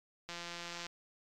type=click train; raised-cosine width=0.2 ms; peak=-26 dBFS; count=100; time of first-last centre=0.29-0.866 s; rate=172 Hz; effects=AAC 48 kbps